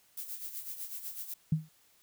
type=noise with tremolo; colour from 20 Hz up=violet; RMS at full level=-39 dBFS; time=0.17-1.34 s; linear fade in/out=5 ms; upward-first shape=sine; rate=8 Hz; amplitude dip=65%
type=tone with exponential decay; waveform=sine; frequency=157 Hz; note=D#3; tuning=16 cents sharp; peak=-21 dBFS; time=1.52-1.69 s; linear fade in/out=5 ms; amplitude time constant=36 ms
effects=white hiss -66 dBFS RMS until 2.02 s